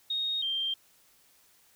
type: tone pair in turn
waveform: sine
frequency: 3729 / 3169 Hz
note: A#7 / G7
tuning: 0 / +18 cents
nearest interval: minor third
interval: 282 cents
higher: first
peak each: -28 dBFS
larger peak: neither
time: 0.1-0.42 / 0.42-0.74 s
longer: neither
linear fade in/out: 5 ms
effects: white hiss -63 dBFS RMS until 1.75 s